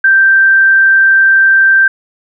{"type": "tone", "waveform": "sine", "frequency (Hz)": 1568, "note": "G6", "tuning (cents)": 0, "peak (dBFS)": -4, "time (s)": [0.04, 1.88], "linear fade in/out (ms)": 5, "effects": []}